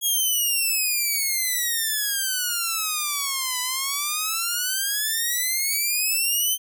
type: exponential two-way sweep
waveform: 5% pulse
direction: down then up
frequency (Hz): 3322 to 991 to 3112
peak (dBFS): -12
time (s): 0.01-6.58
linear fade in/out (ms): 50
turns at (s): 3.6
effects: none